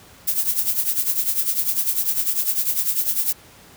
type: noise with tremolo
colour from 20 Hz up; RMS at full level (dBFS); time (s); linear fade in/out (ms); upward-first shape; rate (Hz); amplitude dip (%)
violet; -18; 0.27-3.33; 10; triangle; 10; 80
effects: pink hiss -47 dBFS RMS until 3.76 s + high-pass 60 Hz 12 dB/octave